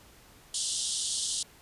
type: band-pass noise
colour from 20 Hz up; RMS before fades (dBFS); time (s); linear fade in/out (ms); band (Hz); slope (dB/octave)
white; -32; 0.54-1.43; 5; 3000 to 9700; 96
effects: pink hiss -56 dBFS RMS until 1.61 s + resampled to 32000 Hz